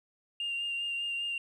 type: tone with vibrato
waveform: sine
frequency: 2794 Hz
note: F7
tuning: in tune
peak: -30 dBFS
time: 0.4-1.38 s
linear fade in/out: 2 ms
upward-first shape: sine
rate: 5 Hz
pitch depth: 19 cents each way
effects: tanh soft clip ceiling -28 dBFS + 11-bit